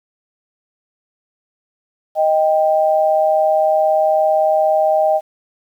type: tone pair together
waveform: sine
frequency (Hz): 624.6 / 787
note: D#5 / G5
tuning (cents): +7 / +7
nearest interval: major third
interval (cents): 400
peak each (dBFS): -13 / -16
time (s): 2.15-5.21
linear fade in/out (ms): 50
effects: 8-bit